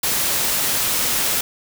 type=noise; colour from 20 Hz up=white; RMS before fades=-20 dBFS; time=0.03-1.41 s; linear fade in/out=5 ms; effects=none